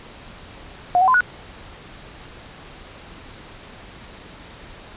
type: tone with pitch steps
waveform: sine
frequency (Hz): 718 / 755 / 1022 / 1464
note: F5 / F#5 / C6 / F#6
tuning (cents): +48 / +35 / -41 / -19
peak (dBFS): -12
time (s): 0.95-1.206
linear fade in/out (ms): 0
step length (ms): 64
effects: pink hiss -41 dBFS RMS until 4.96 s + resampled to 8000 Hz